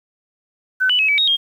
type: tone with pitch steps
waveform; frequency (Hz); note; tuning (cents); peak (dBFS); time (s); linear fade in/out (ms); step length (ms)
sine; 1516 / 2970 / 2567 / 2292 / 3758 / 3229; F#6 / F#7 / E7 / D7 / A#7 / G#7; +42 / +6 / -47 / -43 / +13 / -49; -13; 0.8-1.37; 20; 95
effects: 8-bit